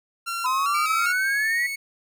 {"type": "tone with vibrato", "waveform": "sawtooth", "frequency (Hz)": 1318.5, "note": "E6", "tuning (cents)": 0, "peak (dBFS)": -23, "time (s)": [0.26, 1.13], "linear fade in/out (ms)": 20, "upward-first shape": "square", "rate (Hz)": 2.5, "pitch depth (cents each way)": 65}
{"type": "exponential sweep", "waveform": "sine", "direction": "up", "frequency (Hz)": [1000, 1979], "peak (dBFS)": -21, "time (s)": [0.44, 1.67], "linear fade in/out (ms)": 10}
{"type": "tone with pitch glide", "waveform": "40% pulse", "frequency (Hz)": [2306, 2208], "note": ["D7", "C#7"], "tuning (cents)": [-32, -7], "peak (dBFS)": -27, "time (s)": [0.74, 1.76], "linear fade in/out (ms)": 10, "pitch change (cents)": -75, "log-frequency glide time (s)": [0.94, 1.07]}
{"effects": []}